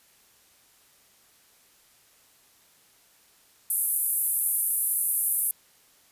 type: band-pass noise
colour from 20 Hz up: white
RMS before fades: -26 dBFS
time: 3.7-5.51 s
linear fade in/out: 2 ms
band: 9800 to 13000 Hz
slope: 48 dB/octave
effects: white hiss -60 dBFS RMS until 6.11 s + resampled to 32000 Hz